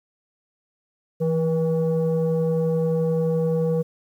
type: tone pair together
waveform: sine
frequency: 164.81 / 482.9 Hz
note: E3 / B4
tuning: 0 / -39 cents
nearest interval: octave + perfect fifth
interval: 1861 cents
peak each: -20 dBFS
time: 1.2-3.83 s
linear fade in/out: 20 ms
effects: tanh soft clip ceiling -15 dBFS + 9-bit